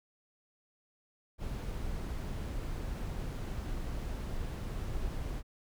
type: noise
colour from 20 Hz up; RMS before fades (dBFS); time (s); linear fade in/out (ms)
brown; -37; 1.38-5.43; 50
effects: none